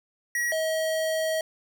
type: tone pair in turn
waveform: square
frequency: 1911 / 637.7 Hz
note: A#6 / D#5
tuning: +43 / +42 cents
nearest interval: octave + perfect fifth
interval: 1901 cents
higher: first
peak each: -25 dBFS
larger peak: neither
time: 0.35-0.52 / 0.52-1.41 s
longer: second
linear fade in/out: 2 ms
effects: none